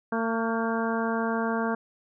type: harmonic tone with a mistuned harmonic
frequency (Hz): 226.7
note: A#3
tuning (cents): -48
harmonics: 1 / 2 / 3 / 4 / 5 / 6 / 7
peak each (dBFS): -28 / -31 / -33 / -34 / -35 / -36 / -36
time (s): 0.12-1.75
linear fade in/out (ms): 5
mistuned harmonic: 6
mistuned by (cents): +51
effects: none